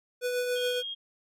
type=tone with tremolo; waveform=square; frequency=493.9 Hz; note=B4; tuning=in tune; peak=-26 dBFS; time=0.21-0.83 s; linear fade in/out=50 ms; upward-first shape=triangle; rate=7.1 Hz; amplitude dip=40%
type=tone; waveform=sine; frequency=3248 Hz; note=G#7; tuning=39 cents flat; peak=-33 dBFS; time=0.55-0.95 s; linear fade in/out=20 ms
effects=MP3 64 kbps